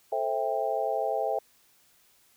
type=chord; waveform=sine; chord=A minor seventh; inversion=none; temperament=just; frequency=440 / 528 / 660 / 792 Hz; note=A4 / C5 / E5 / G5; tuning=0 / +16 / +2 / +18 cents; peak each=-33 / -32 / -30 / -31 dBFS; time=0.12-1.39 s; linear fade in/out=5 ms; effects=white hiss -63 dBFS RMS until 2.36 s